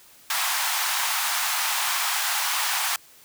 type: high-pass noise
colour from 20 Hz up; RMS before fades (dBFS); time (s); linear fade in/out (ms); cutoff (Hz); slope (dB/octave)
pink; -25; 0.3-2.96; 2; 780; 48
effects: white hiss -52 dBFS RMS until 3.24 s